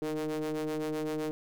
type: ring-modulated tone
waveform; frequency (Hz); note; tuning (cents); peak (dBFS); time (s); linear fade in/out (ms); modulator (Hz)
square; 77.78; D#2; 0; -29; 0.02-1.31; 0; 385
effects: none